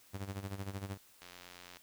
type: tone with tremolo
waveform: sawtooth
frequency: 98 Hz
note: G2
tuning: in tune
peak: -33 dBFS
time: 0.13-0.98 s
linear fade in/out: 20 ms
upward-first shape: sine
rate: 13 Hz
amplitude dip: 75%
type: click train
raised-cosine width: 0.2 ms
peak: -33 dBFS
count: 50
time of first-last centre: 1.22-1.77 s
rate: 89.1 Hz
effects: white hiss -63 dBFS RMS until 1.82 s